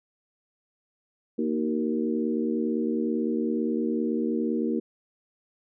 harmonic tone with a mistuned harmonic, 77.78 Hz, D#2, in tune, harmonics 3 / 4 / 5 / 6, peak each -27 / -29 / -31 / -33 dBFS, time 1.38-4.8 s, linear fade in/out 10 ms, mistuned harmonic 5, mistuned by -36 cents, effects none

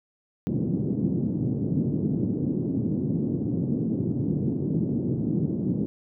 pink band-pass noise, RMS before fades -26 dBFS, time 0.47-5.86 s, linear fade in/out 0 ms, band 130 to 320 Hz, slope 24 dB/octave, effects none

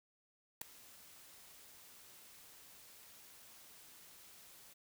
white noise with ADSR envelope, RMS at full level -37 dBFS, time 0.61-4.74 s, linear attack 6 ms, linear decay 3 ms, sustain -22 dB, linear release 16 ms, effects none

